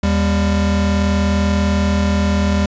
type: tone pair together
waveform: square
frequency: 79.96 / 199.4 Hz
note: D#2 / G3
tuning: +48 / +30 cents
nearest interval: octave + major third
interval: 1582 cents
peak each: -17 dBFS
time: 0.03-2.66 s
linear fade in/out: 5 ms
effects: resampled to 16000 Hz